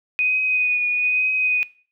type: tone with vibrato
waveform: sine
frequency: 2489 Hz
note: D#7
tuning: in tune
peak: -17 dBFS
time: 0.19-1.63 s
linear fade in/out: 0 ms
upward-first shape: triangle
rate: 1.1 Hz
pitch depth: 27 cents each way
effects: noise-tail reverb RT60 0.4 s tail -19 dB re dry